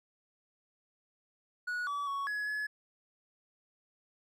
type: tone with pitch steps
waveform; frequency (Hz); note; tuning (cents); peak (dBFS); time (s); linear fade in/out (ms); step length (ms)
triangle; 1462 / 1146 / 1114 / 1686 / 1702; F#6 / D6 / C#6 / G#6 / G#6; -21 / -43 / +8 / +26 / +42; -31; 1.67-2.67; 10; 200
effects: none